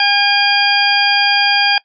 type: harmonic tone with a mistuned harmonic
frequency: 810 Hz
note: G#5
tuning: 43 cents flat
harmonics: 1 / 2 / 3 / 4 / 6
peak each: -16 / -16 / -16 / -16 / -16 dBFS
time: 0-1.78 s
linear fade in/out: 2 ms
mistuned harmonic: 6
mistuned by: -25 cents
effects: noise-tail reverb RT60 0.1 s tail -21 dB re dry + MP3 96 kbps

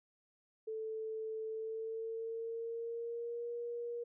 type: tone with pitch glide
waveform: sine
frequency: 440 to 474.3 Hz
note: A4 to A#4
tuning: 0 to +30 cents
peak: -38 dBFS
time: 0.67-4.04 s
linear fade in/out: 10 ms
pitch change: +130 cents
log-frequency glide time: 1.47-3.5 s
effects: none

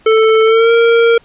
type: tone with pitch glide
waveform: square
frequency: 441.5 to 463.7 Hz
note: A4 to A#4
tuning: +6 to -9 cents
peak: -7 dBFS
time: 0.06-1.18 s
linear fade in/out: 5 ms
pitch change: +85 cents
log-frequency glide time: 0.44-0.72 s
effects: pink hiss -48 dBFS RMS until 1.24 s + resampled to 8000 Hz

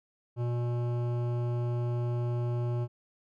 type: tone with hard clipping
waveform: sine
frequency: 120.4 Hz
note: B2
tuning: 44 cents flat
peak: -30 dBFS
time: 0.36-2.88 s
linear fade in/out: 50 ms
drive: 14 dB
effects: none

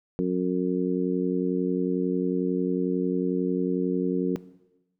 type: harmonic tone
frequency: 91.1 Hz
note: F#2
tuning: 26 cents flat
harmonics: 2 / 3 / 4 / 5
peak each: -26 / -28 / -29 / -30 dBFS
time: 0.19-4.36 s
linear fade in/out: 0 ms
effects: noise-tail reverb RT60 1.0 s tail -17 dB re dry

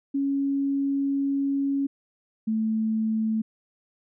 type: tone pair in turn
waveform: sine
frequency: 277.2 / 220 Hz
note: C#4 / A3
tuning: 0 / 0 cents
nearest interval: major third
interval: 400 cents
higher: first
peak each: -22 / -22 dBFS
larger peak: neither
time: 0.14-1.87 / 2.47-3.42 s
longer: first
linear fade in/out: 10 ms
effects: none

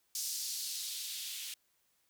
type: noise with band-pass filter sweep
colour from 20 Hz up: violet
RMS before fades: -40 dBFS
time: 0.15-1.54 s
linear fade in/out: 2 ms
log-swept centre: 5500 to 3000 Hz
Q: 1.9
effects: white hiss -75 dBFS RMS until 2.09 s

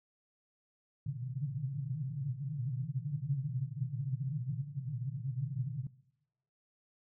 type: band-pass noise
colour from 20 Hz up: pink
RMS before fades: -37 dBFS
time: 1.06-5.87 s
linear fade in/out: 5 ms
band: 120 to 150 Hz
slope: 96 dB/octave
effects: noise-tail reverb RT60 0.9 s tail -21 dB re dry

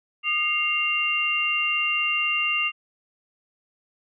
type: tone cluster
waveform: sine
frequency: 1222 / 2127 / 2778 Hz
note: D#6 / C7 / F7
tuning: -32 / +28 / -10 cents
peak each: -30 / -29 / -22 dBFS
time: 0.23-2.72 s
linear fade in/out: 50 ms
effects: none

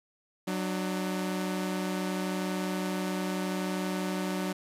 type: tone pair together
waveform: sawtooth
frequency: 186 / 299.4 Hz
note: F#3 / D4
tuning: +9 / +33 cents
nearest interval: minor sixth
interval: 824 cents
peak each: -27 / -31 dBFS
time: 0.47-4.53 s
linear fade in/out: 10 ms
effects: resampled to 32000 Hz + 10-bit

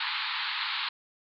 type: band-pass noise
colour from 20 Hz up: white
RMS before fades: -32 dBFS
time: 0-0.89 s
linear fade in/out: 5 ms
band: 840 to 4400 Hz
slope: 96 dB/octave
effects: none

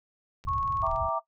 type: click train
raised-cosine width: 0.2 ms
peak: -35 dBFS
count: 12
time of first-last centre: 0.44-0.961 s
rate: 21.1 Hz
type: low-pass noise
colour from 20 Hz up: white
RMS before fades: -37 dBFS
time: 0.45-1.09 s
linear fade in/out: 0 ms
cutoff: 110 Hz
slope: 24 dB/octave
type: tone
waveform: sine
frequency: 1100 Hz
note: C#6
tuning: 14 cents flat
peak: -27 dBFS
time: 0.47-0.88 s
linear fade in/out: 10 ms
type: chord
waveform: sine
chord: E half-diminished seventh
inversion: none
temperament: equal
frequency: 659.3 / 784 / 932.3 / 1174.7 Hz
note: E5 / G5 / Bb5 / D6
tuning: 0 / 0 / 0 / 0 cents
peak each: -30 / -36 / -32 / -30 dBFS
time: 0.82-1.2 s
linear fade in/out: 20 ms
effects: noise-tail reverb RT60 0.1 s tail -18 dB re dry

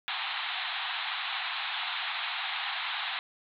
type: band-pass noise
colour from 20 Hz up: white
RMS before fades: -34 dBFS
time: 0.08-3.19 s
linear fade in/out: 0 ms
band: 710 to 4000 Hz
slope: 96 dB/octave
effects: none

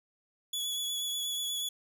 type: tone with vibrato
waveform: sawtooth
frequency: 3400 Hz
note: G#7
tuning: 40 cents sharp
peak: -29 dBFS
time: 0.53-1.69 s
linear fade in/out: 5 ms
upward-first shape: sine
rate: 8.3 Hz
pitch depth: 19 cents each way
effects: none

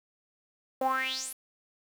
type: tone with band-pass filter sweep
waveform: sawtooth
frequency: 261.6 Hz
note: C4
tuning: in tune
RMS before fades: -31 dBFS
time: 0.81-1.33 s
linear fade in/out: 5 ms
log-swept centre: 590 to 12000 Hz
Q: 8
effects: 8-bit

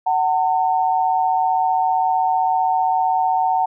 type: tone pair together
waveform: sine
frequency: 750 / 905.5 Hz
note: F#5 / A5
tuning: +23 / +49 cents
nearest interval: minor third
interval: 326 cents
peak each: -17 / -19 dBFS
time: 0.06-3.66 s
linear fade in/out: 10 ms
effects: none

